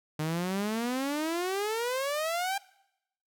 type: exponential sweep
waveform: sawtooth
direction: up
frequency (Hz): 150.8 to 802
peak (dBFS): -25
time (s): 0.19-2.58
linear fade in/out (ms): 5
effects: noise-tail reverb RT60 0.8 s tail -21 dB re dry